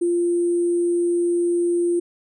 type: tone with sample-and-hold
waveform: sine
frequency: 346.5 Hz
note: F4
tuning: 14 cents flat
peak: -17 dBFS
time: 0.01-2 s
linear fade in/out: 10 ms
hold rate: 8820 Hz
effects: resampled to 32000 Hz